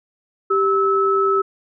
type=tone pair together; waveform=sine; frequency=391.4 / 1301 Hz; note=G4 / E6; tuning=-3 / -23 cents; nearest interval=octave + major sixth; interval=2080 cents; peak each=-17 dBFS; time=0.5-1.42 s; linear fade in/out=10 ms; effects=none